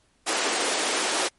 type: high-pass noise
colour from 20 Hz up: pink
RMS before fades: -25 dBFS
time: 0.26-1.29 s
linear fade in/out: 20 ms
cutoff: 330 Hz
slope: 24 dB/octave
effects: pink hiss -65 dBFS RMS until 1.38 s + MP3 48 kbps